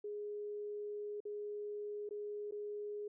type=tone with dropouts; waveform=sine; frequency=415.3 Hz; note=G#4; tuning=in tune; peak=-40 dBFS; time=0.04-3.08 s; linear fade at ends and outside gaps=5 ms; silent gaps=1.204-1.252 / 2.091-2.108 / 2.511-2.521 s; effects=none